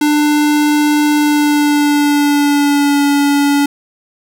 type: tone with pitch glide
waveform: square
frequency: 297.3 to 285.2 Hz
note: D4 to C#4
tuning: +21 to +49 cents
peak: -10 dBFS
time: 0.01-3.66 s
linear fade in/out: 5 ms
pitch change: -72 cents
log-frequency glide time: 1.13-3.02 s
effects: none